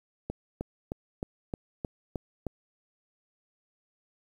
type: click train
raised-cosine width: 2 ms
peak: -19 dBFS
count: 8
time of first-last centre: 0.3-2.467 s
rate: 3.23 Hz
effects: 9-bit